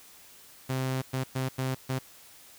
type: tone bursts at uneven times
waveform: sawtooth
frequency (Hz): 130.81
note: C3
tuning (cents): 0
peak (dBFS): -24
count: 5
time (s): 0.69-1.02 / 1.13-1.24 / 1.35-1.49 / 1.58-1.75 / 1.89-1.99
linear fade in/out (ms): 10
effects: white hiss -53 dBFS RMS until 2.58 s